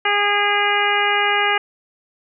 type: harmonic tone with a mistuned harmonic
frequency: 409.7 Hz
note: G#4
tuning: 24 cents flat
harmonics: 1 / 2 / 3 / 4 / 5 / 6 / 7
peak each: -25 / -21 / -23 / -22 / -22 / -25 / -24 dBFS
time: 0.05-1.58 s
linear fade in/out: 5 ms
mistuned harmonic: 6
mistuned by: -30 cents
effects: none